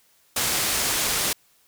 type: low-pass noise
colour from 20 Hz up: white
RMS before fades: -24 dBFS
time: 0.36-1.33 s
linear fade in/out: 5 ms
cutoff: 11000 Hz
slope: 12 dB/octave
effects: white hiss -61 dBFS RMS until 1.67 s

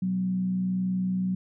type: tone with frequency modulation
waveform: sine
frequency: 186.1 Hz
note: F#3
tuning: 10 cents sharp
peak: -24 dBFS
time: 0.02-1.35 s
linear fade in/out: 5 ms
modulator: 61.5 Hz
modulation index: 0.3
effects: none

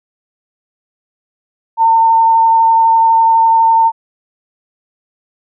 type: tone with vibrato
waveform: sine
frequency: 906 Hz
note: A#5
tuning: 50 cents flat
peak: -6 dBFS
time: 1.77-3.92 s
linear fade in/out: 50 ms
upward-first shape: sine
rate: 12 Hz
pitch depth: 9 cents each way
effects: none

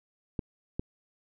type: clicks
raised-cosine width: 3 ms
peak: -18 dBFS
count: 2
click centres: 0.392 / 0.795 s
effects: none

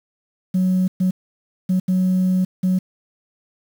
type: tone bursts at uneven times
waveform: sine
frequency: 185 Hz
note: F#3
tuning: in tune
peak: -13 dBFS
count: 5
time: 0.54-0.88 / 1-1.11 / 1.69-1.8 / 1.88-2.45 / 2.63-2.79 s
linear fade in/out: 10 ms
effects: tanh soft clip ceiling -12 dBFS + 7-bit

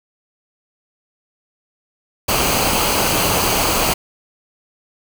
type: noise with comb filter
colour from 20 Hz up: pink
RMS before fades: -17 dBFS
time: 2.28-3.94 s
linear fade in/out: 10 ms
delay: 0.55 ms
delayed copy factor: -0.5
effects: none

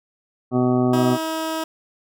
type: harmonic tone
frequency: 125.3 Hz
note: B2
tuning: 25 cents sharp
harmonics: 1 / 2 / 3 / 4 / 5 / 6 / 7 / 9 / 10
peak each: -23 / -18 / -22 / -36 / -27 / -28 / -40 / -33 / -37 dBFS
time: 0.51-1.18 s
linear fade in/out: 50 ms
type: tone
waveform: 15% pulse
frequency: 320.2 Hz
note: D#4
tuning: 50 cents sharp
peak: -17 dBFS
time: 0.93-1.64 s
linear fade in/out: 5 ms
effects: none

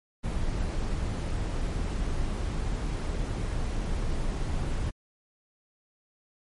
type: noise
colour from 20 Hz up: brown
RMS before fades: -29 dBFS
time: 0.23-4.91 s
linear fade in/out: 20 ms
effects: MP3 48 kbps

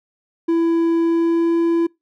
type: tone with pitch glide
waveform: triangle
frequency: 332.9 to 335.6 Hz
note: E4 to E4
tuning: +17 to +31 cents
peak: -12 dBFS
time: 0.48-1.87 s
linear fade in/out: 10 ms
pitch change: +14 cents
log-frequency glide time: 0.99-1.57 s
effects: noise-tail reverb RT60 0.2 s tail -25 dB re dry

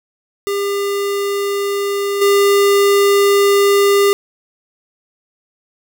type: tone with level steps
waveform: square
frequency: 401.3 Hz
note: G4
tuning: 41 cents sharp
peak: -17 / -10 dBFS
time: 0.47-4.13 s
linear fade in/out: 0 ms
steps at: 2.21 s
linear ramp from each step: 10 ms
effects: none

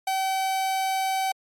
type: tone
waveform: 45% pulse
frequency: 765 Hz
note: G5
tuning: 42 cents flat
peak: -23 dBFS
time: 0.07-1.32 s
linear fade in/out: 5 ms
effects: MP3 64 kbps

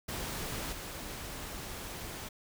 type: noise with level steps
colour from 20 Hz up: pink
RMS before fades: -38 / -42 dBFS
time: 0.08-2.29 s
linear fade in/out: 10 ms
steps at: 0.72 s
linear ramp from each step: 10 ms
effects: none

